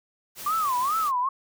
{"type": "noise", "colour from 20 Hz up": "white", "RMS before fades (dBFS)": -38, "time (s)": [0.35, 1.12], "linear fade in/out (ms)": 50}
{"type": "tone with vibrato", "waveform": "sine", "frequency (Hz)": 1138, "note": "C#6", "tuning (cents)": 45, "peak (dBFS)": -22, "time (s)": [0.46, 1.29], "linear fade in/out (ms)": 5, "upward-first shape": "sine", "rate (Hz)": 2.4, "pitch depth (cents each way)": 260}
{"effects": []}